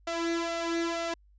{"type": "tone with flanger", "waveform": "sawtooth", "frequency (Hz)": 335.4, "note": "E4", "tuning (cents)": 30, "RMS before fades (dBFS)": -31, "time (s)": [0.07, 1.14], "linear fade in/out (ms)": 5, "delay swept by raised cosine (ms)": [1.4, 2.5], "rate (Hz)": 2.1, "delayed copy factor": 0.65, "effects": ["added 50 Hz sine -57 dBFS peak until 1.38 s", "resampled to 16000 Hz"]}